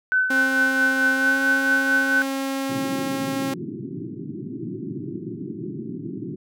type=tone with tremolo; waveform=sine; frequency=1513 Hz; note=F#6; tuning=38 cents sharp; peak=-15 dBFS; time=0.12-2.22 s; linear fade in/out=0 ms; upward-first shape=triangle; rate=4.5 Hz; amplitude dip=60%
type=tone with pitch glide; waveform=sawtooth; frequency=266 to 270.6 Hz; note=C4 to C#4; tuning=+29 to -42 cents; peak=-20 dBFS; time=0.3-3.54 s; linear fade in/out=5 ms; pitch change=+29 cents; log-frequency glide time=1.15-1.36 s
type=band-pass noise; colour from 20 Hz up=white; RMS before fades=-32 dBFS; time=2.69-6.36 s; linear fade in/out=10 ms; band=110 to 380 Hz; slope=96 dB/octave
effects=none